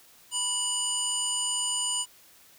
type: harmonic tone with a mistuned harmonic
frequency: 979 Hz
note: B5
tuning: 15 cents flat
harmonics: 1 / 3 / 5 / 7 / 9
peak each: -39 / -31 / -40 / -32 / -30 dBFS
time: 0.31-2.06 s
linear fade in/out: 50 ms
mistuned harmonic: 7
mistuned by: +50 cents
effects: white hiss -56 dBFS RMS until 2.58 s